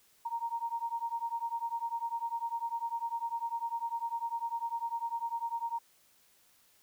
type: beating tone pair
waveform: sine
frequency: 925 / 935 Hz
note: A#5 / A#5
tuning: -14 / +5 cents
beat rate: 10 Hz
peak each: -36 / -36 dBFS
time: 0.25-5.79 s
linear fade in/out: 10 ms
effects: white hiss -66 dBFS RMS until 6.82 s